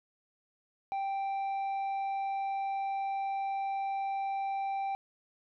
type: tone with tanh clipping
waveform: sine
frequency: 784 Hz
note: G5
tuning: in tune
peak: -32 dBFS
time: 0.92-4.95 s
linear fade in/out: 0 ms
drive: 5 dB
effects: none